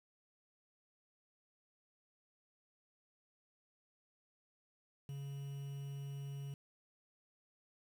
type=tone with quantisation; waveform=triangle; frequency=139.6 Hz; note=C#3; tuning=13 cents sharp; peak=-40 dBFS; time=5.09-6.54 s; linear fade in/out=2 ms; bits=10; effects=none